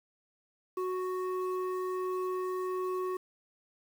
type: tone pair together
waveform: sine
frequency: 369.1 / 1108.7 Hz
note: F#4 / C#6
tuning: -4 / 0 cents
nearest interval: octave + perfect fifth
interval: 1904 cents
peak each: -30 / -35 dBFS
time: 0.77-3.17 s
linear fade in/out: 5 ms
effects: tanh soft clip ceiling -28 dBFS + 9-bit

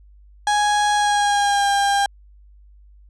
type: tone with pitch glide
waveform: 35% pulse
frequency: 830.6 to 801.8 Hz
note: G#5 to G5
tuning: 0 to +39 cents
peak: -14 dBFS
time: 0.47-2.06 s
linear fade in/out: 2 ms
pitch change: -61 cents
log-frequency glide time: 0.95-1.69 s
effects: added 50 Hz sine -45 dBFS peak until 3.09 s + resampled to 22050 Hz

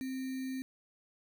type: tone with sample-and-hold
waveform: sine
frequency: 261.6 Hz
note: C4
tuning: in tune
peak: -35 dBFS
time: 0.01-0.62 s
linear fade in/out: 0 ms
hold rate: 2100 Hz
effects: none

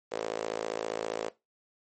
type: tone with high-pass filter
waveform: sawtooth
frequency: 55 Hz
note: A1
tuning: in tune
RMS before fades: -34 dBFS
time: 0.11-1.3 s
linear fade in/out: 20 ms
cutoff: 480 Hz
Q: 3.8
effects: noise-tail reverb RT60 0.2 s tail -18 dB re dry + MP3 32 kbps

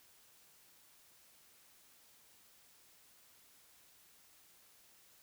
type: silence
effects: white hiss -65 dBFS RMS until 5.22 s

